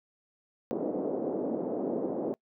pink band-pass noise, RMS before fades -32 dBFS, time 0.71-2.34 s, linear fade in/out 0 ms, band 250 to 570 Hz, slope 24 dB/octave, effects noise-tail reverb RT60 0.1 s tail -25 dB re dry

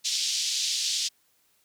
white band-pass noise, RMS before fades -28 dBFS, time 0.04-1.09 s, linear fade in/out 20 ms, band 3300 to 6200 Hz, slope 24 dB/octave, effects white hiss -67 dBFS RMS until 1.64 s

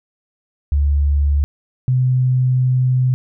sine tone pair in turn, 71.8 / 127.69 Hz, D2 / C3, -39 / -42 cents, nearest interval minor seventh, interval 997 cents, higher second, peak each -12 dBFS, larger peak neither, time 0.72-1.44 / 1.88-3.14 s, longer second, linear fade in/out 0 ms, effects none

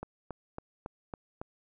click train, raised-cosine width 1 ms, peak -24 dBFS, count 6, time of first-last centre 0.03-1.415 s, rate 3.61 Hz, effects none

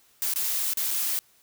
blue noise with dropouts, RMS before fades -27 dBFS, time 0.22-1.19 s, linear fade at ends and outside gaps 0 ms, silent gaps 0.337-0.359 / 0.735-0.772 / 0.907-0.911 s, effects white hiss -61 dBFS RMS until 1.42 s

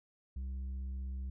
sine tone with tanh clipping, 65.41 Hz, C2, in tune, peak -38 dBFS, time 0.36-1.3 s, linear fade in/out 5 ms, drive 5 dB, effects none

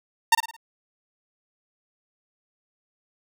sawtooth tone with echo, 914 Hz, A#5, 34 cents flat, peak -9 dBFS, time 0.32-0.35 s, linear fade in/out 5 ms, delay 54 ms, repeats 4, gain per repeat -8 dB, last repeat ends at 0.566 s, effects none

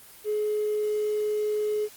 triangle tone with hard clipping, 423.1 Hz, G#4, 32 cents sharp, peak -24 dBFS, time 0.24-1.89 s, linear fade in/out 50 ms, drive 3 dB, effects white hiss -49 dBFS RMS until 1.96 s + Opus 24 kbps

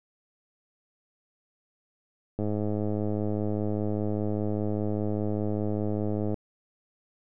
click train, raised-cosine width 2 ms, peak -17 dBFS, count 416, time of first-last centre 2.39-6.342 s, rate 105 Hz, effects none

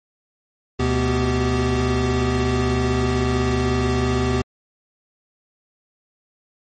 square tone cluster, 73.1 / 123.9 / 248 / 387.7 Hz, D2 / B2 / B3 / G4, -7 / +6 / +7 / -19 cents, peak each -24 dBFS, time 0.79-4.42 s, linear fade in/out 10 ms, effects low-pass 7000 Hz 12 dB/octave + MP3 32 kbps

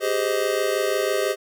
square chord, Ab major seventh, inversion third, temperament just, 389.3 / 415.3 / 519.1 / 623 Hz, G4 / Ab4 / C5 / Eb5, -12 / 0 / -14 / +2 cents, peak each -27 dBFS, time 0-1.36 s, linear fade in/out 50 ms, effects none

